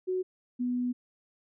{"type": "tone pair in turn", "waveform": "sine", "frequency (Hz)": [370, 246.9], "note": ["F#4", "B3"], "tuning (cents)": [0, 0], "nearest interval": "perfect fifth", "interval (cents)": 700, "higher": "first", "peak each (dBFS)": -27, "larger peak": "neither", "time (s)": [[0.07, 0.23], [0.59, 0.93]], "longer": "second", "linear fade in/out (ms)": 20, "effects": []}